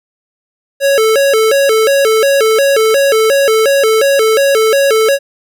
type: tone with vibrato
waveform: square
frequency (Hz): 493.9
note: B4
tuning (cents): 0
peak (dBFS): -8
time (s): 0.8-5.19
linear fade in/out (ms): 50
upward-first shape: square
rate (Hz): 2.8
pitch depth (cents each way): 200
effects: none